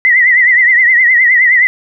sine tone with vibrato, 1979 Hz, B6, 3 cents sharp, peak -5 dBFS, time 0.05-1.67 s, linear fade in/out 0 ms, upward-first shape triangle, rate 9.6 Hz, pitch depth 110 cents each way, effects none

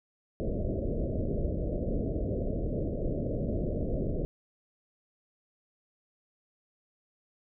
pink low-pass noise, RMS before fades -31 dBFS, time 0.4-4.25 s, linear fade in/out 0 ms, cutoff 640 Hz, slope 96 dB/octave, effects none

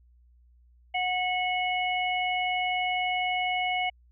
harmonic tone, 732 Hz, F#5, 19 cents flat, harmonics 1 / 3 / 4, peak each -28 / -29 / -34 dBFS, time 0.94-3.9 s, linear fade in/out 10 ms, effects added 60 Hz sine -56 dBFS peak until 4.11 s

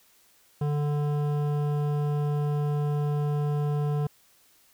triangle tone with hard clipping, 146.9 Hz, D3, 1 cent sharp, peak -26 dBFS, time 0.61-4.07 s, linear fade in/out 5 ms, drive 17 dB, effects white hiss -61 dBFS RMS until 4.73 s

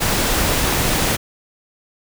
pink noise, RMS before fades -18 dBFS, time 0-1.17 s, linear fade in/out 20 ms, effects none

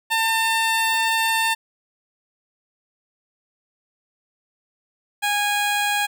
15% pulse tone pair in turn, 899 / 822.8 Hz, A5 / G#5, +37 / -16 cents, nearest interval major second, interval 153 cents, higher first, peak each -12 / -13 dBFS, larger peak first, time 0.1-1.55 / 5.22-6.07 s, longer first, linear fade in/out 20 ms, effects none

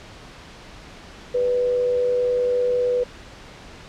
sine tone with amplitude modulation, 493.9 Hz, B4, in tune, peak -16 dBFS, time 1.34-3.04 s, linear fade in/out 10 ms, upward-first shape sine, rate 98.3 Hz, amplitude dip 35%, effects pink hiss -42 dBFS RMS until 3.88 s + low-pass 5000 Hz 12 dB/octave

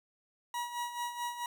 40% pulse tone with tremolo, 961 Hz, B5, 48 cents flat, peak -32 dBFS, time 0.54-1.46 s, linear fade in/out 2 ms, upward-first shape sine, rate 4.6 Hz, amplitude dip 65%, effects none

